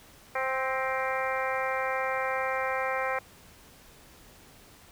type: harmonic tone with a mistuned harmonic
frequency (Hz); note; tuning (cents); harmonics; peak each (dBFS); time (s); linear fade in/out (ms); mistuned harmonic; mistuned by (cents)
262.4; C4; +5; 2 / 3 / 4 / 5 / 6 / 7 / 8 / 9; -32 / -34 / -35 / -36 / -37 / -37 / -38 / -39; 0.35-3.19; 5; 7; +35
effects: pink hiss -54 dBFS RMS until 4.91 s